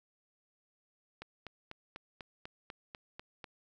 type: click train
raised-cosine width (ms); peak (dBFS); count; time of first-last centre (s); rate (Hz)
0.3; -28; 10; 1.22-3.442; 4.05
effects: none